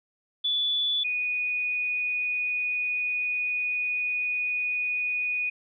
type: tone pair in turn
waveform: sine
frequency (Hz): 3456 / 2473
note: A7 / D#7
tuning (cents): -32 / -11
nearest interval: tritone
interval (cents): 579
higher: first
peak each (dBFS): -23 / -25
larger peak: first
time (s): 0.44-1.04 / 1.04-5.5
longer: second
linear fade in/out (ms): 10
effects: none